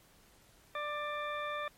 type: harmonic tone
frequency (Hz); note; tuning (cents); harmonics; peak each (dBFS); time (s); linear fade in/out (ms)
592; D5; +14; 1 / 2 / 3 / 4 / 6; -40 / -38 / -43 / -45 / -48; 0.75-1.68; 2
effects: pink hiss -63 dBFS RMS until 1.77 s + MP3 64 kbps